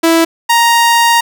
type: tone pair in turn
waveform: sawtooth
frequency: 329.6 / 934.6 Hz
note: E4 / A#5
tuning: 0 / +4 cents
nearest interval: octave + tritone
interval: 1804 cents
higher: second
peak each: -3 dBFS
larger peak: neither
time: 0.03-0.25 / 0.49-1.21 s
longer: second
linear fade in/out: 10 ms
effects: none